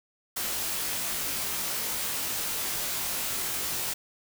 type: noise with comb filter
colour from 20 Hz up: white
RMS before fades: -31 dBFS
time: 0.36-3.94 s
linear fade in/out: 10 ms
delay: 20 ms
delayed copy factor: -0.9
effects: none